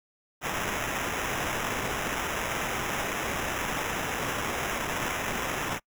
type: noise with sample-and-hold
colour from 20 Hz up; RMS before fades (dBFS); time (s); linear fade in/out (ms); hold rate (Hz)
white; -31; 0.41-5.8; 50; 4410
effects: noise-tail reverb RT60 0.1 s tail -26 dB re dry